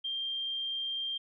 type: tone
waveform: sine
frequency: 3182 Hz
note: G7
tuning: 25 cents sharp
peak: -32 dBFS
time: 0.04-1.18 s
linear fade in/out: 10 ms
effects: none